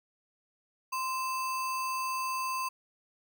sine tone with sample-and-hold, 1040 Hz, C6, 11 cents flat, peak -30 dBFS, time 0.92-2.69 s, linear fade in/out 10 ms, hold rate 3675 Hz, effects none

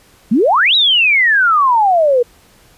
sine exponential two-way sweep, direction up then down, 196 to 3951 to 469.5 Hz, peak -8 dBFS, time 0.31-2.23 s, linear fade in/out 10 ms, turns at 0.75 s, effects pink hiss -48 dBFS RMS until 2.77 s + resampled to 32000 Hz

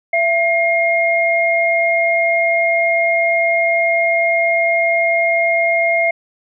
sine tone pair together, 672.2 / 2134 Hz, E5 / C7, +34 / +34 cents, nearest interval octave + minor sixth, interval 2000 cents, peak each -15 dBFS, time 0.13-6.11 s, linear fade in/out 5 ms, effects none

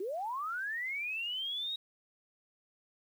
sine linear sweep, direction up, 349.2 to 3819 Hz, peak -34 dBFS, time 0-1.76 s, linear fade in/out 5 ms, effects 10-bit

